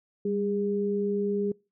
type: tone pair together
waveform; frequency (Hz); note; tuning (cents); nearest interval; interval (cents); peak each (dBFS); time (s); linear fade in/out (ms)
sine; 199.08 / 407.7; G3 / G#4; +27 / -32; octave; 1241; -29 / -27; 0.25-1.52; 5
effects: noise-tail reverb RT60 0.3 s tail -26 dB re dry